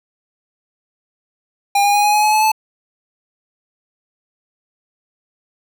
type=tone with pitch steps; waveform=square; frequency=806 / 814.9 / 823.9 / 833 / 842.2 / 851.5 / 860.9 / 870.4 Hz; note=G5 / G#5 / G#5 / G#5 / G#5 / G#5 / A5 / A5; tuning=+48 / -33 / -14 / +5 / +24 / +43 / -38 / -19 cents; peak=-12 dBFS; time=1.75-2.518 s; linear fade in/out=5 ms; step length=96 ms; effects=none